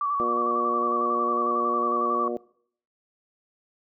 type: tone with vibrato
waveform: sine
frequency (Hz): 1144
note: D6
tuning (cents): -46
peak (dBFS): -23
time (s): 0.01-2.28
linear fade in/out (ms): 2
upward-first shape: square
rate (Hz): 11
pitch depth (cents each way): 33
type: harmonic tone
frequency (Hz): 119.7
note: A#2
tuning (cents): +46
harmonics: 2 / 3 / 4 / 5 / 6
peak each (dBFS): -34 / -30 / -33 / -34 / -39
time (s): 0.2-2.37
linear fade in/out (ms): 0
effects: noise-tail reverb RT60 0.6 s tail -22 dB re dry